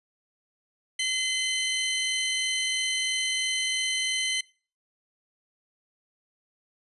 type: tone pair together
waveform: sawtooth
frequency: 2055 / 3061 Hz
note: C7 / G7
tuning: -32 / -42 cents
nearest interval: perfect fifth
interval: 690 cents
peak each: -25 dBFS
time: 0.99-4.41 s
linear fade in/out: 5 ms
effects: noise-tail reverb RT60 0.4 s tail -23 dB re dry + resampled to 24000 Hz